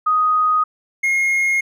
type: tone pair in turn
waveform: sine / triangle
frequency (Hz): 1248 / 2148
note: D#6 / C7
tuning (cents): +5 / +45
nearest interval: major sixth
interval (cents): 940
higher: second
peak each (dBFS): -13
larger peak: neither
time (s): 0.06-0.64 / 1.03-1.61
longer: neither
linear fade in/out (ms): 10
effects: none